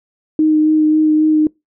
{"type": "tone with vibrato", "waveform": "sine", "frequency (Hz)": 309.1, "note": "D#4", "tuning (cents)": -11, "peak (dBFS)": -9, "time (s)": [0.39, 1.47], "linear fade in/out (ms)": 2, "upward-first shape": "sine", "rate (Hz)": 3.7, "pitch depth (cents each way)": 13, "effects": ["noise-tail reverb RT60 0.2 s tail -25 dB re dry"]}